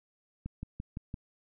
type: click train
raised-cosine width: 5 ms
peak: -25 dBFS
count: 5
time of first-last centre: 0.46-1.141 s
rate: 5.87 Hz
effects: none